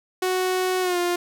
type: tone with pitch glide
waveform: sawtooth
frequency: 369.8 to 351.7 Hz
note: F#4 to F4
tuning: -1 to +12 cents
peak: -17 dBFS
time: 0.22-1.16 s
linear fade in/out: 5 ms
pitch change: -87 cents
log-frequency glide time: 0.81-0.98 s
effects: none